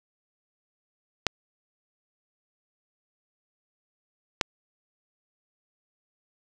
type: clicks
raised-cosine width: 0.2 ms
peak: -4 dBFS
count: 2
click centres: 1.267 / 4.412 s
effects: 7-bit